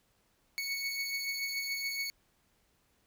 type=beating tone pair; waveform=25% pulse; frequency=2217 / 2224 Hz; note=C#7 / C#7; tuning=0 / +5 cents; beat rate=7 Hz; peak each=-31 / -37 dBFS; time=0.58-2.1 s; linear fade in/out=0 ms; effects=pink hiss -72 dBFS RMS until 3.06 s